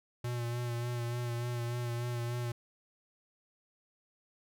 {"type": "tone with vibrato", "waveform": "square", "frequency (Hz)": 120, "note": "B2", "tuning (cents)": -49, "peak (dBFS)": -34, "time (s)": [0.24, 2.52], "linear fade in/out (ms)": 5, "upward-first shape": "sine", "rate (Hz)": 3.4, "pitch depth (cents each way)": 29, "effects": []}